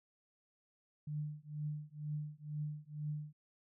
sine tone with tremolo, 150 Hz, D3, 37 cents sharp, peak -35 dBFS, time 1.07-3.33 s, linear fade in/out 5 ms, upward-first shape triangle, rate 2.1 Hz, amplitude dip 100%, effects none

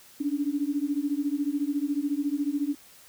sine beating tone pair, 281.2 / 295.2 Hz, C#4 / D4, +25 / +9 cents, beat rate 14 Hz, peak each -28 dBFS, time 0.2-2.75 s, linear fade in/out 10 ms, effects white hiss -53 dBFS RMS until 3.08 s

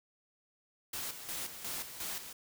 white noise with tremolo, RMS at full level -39 dBFS, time 0.93-2.33 s, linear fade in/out 5 ms, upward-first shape square, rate 2.8 Hz, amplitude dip 60%, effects none

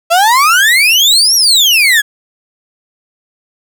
35% pulse exponential two-way sweep, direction up then down, 654 to 5800 to 1633 Hz, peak -4 dBFS, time 0.1-2.02 s, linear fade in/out 20 ms, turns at 1.35 s, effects none

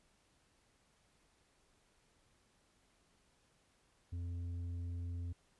sine tone with tanh clipping, 86.9 Hz, F2, 8 cents flat, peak -40 dBFS, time 4.12-5.33 s, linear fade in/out 10 ms, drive 6 dB, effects pink hiss -73 dBFS RMS until 5.59 s + resampled to 24000 Hz

